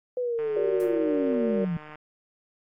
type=linear sweep; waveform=sine; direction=down; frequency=504 to 161.9 Hz; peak=-25 dBFS; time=0.17-1.77 s; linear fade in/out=2 ms
type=click train; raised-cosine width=0.5 ms; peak=-29 dBFS; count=239; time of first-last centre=0.39-1.956 s; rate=152 Hz
type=chord; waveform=sine; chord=Gb augmented; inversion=none; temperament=just; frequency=370 / 462.5 / 578.1 Hz; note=Gb4 / Bb4 / D5; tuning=0 / -14 / -27 cents; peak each=-31 / -27 / -30 dBFS; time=0.56-1.65 s; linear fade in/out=5 ms
type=noise with exponential decay; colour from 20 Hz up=violet; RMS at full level=-41 dBFS; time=0.8-0.98 s; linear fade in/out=1 ms; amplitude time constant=37 ms
effects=AAC 48 kbps